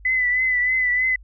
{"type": "tone with vibrato", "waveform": "sine", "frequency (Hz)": 2005, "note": "B6", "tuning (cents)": 26, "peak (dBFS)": -17, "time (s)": [0.05, 1.16], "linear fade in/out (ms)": 5, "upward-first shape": "triangle", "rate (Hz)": 3.2, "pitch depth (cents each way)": 46, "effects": ["added 50 Hz sine -42 dBFS peak until 1.23 s"]}